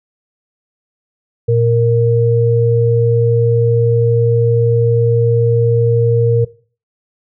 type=tone pair together; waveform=sine; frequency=116.42 / 466.2 Hz; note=A#2 / A#4; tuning=-2 / 0 cents; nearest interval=2 octaves; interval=2402 cents; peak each=-12 dBFS; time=1.48-6.45 s; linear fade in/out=10 ms; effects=noise-tail reverb RT60 0.4 s tail -19 dB re dry